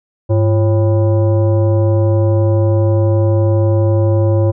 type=tone with frequency modulation; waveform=sine; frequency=102.3 Hz; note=G#2; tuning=26 cents flat; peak=-9 dBFS; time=0.29-4.52 s; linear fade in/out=20 ms; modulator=444 Hz; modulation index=0.77; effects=none